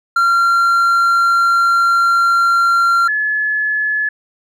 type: tone pair in turn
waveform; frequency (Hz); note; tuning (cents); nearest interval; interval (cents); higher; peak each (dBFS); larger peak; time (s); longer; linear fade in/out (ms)
triangle / sine; 1377 / 1713.1; F6 / A6; -25 / -47; major third; 378; second; -8 / -14; first; 0.16-3.08 / 3.08-4.09; first; 5
effects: none